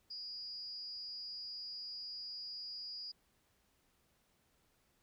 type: tone with amplitude modulation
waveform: sine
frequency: 4888 Hz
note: D#8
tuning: 32 cents flat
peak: -40 dBFS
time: 0.1-3.12 s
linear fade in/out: 10 ms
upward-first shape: sine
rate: 295 Hz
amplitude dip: 65%
effects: pink hiss -75 dBFS RMS until 5.02 s